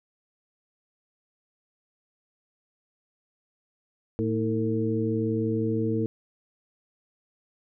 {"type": "harmonic tone with a mistuned harmonic", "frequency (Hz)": 112.5, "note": "A2", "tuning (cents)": 39, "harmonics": [1, 2, 3, 4], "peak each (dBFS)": [-29, -29, -29, -29], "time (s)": [4.19, 6.06], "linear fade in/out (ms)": 0, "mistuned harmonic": 3, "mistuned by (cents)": -70, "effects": []}